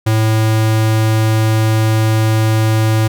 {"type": "tone", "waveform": "square", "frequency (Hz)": 110, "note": "A2", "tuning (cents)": 0, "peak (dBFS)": -11, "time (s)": [0.06, 3.08], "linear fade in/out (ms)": 10, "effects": []}